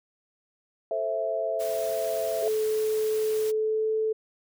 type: chord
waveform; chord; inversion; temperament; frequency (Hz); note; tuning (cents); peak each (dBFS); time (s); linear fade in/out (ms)
sine; A minor; none; just; 440 / 528 / 660; A4 / C5 / E5; 0 / +16 / +2; -33 / -32 / -27; 0.91-2.48; 2
type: noise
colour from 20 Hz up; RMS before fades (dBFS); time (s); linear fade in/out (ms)
white; -41; 1.59-3.52; 20
type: tone with pitch glide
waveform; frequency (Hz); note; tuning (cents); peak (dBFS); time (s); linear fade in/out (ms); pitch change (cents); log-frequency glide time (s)
sine; 433.7 to 437.7; A4 to A4; -25 to -9; -23; 2.42-4.13; 10; +16; 3.5-3.93
effects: none